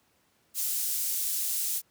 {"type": "high-pass noise", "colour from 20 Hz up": "pink", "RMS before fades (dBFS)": -30, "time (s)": [0.54, 1.82], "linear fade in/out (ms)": 50, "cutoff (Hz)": 8500, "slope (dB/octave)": 12, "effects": ["pink hiss -68 dBFS RMS until 1.9 s", "high-pass 100 Hz 12 dB/octave"]}